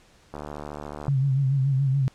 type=click train; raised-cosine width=1 ms; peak=-21 dBFS; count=56; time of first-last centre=0.34-1.082 s; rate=74.1 Hz
type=tone with vibrato; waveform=sine; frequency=135.6 Hz; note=C#3; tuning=38 cents flat; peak=-19 dBFS; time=1.08-2.08 s; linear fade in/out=0 ms; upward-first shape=sine; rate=7 Hz; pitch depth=65 cents each way
effects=pink hiss -57 dBFS RMS until 2.14 s + low-pass 8000 Hz 12 dB/octave